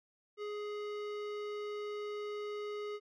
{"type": "tone with hard clipping", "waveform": "sine", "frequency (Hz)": 416.9, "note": "G#4", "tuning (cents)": 7, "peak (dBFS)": -40, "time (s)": [0.37, 3], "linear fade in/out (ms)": 50, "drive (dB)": 16, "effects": ["resampled to 24000 Hz"]}